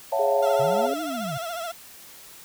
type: chord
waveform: sine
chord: F# minor seventh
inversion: second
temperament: just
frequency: 555 / 666 / 740 / 888 Hz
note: C#5 / E5 / F#5 / A5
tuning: +2 / +18 / 0 / +16 cents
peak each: -25 / -26 / -31 / -28 dBFS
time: 0.12-0.87 s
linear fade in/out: 5 ms
type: harmonic tone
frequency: 138.59 Hz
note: C#3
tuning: in tune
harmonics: 3 / 4 / 5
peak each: -28 / -29 / -30 dBFS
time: 0.19-0.94 s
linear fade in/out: 5 ms
type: tone with vibrato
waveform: 30% pulse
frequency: 677 Hz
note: E5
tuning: 46 cents sharp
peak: -27 dBFS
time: 0.42-1.72 s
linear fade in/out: 10 ms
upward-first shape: triangle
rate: 14 Hz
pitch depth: 93 cents each way
type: linear two-way sweep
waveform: sine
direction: up then down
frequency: 124.8 to 320 to 124.8 Hz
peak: -30 dBFS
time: 0.59-1.38 s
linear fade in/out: 10 ms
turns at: 1.02 s
effects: white hiss -46 dBFS RMS until 2.44 s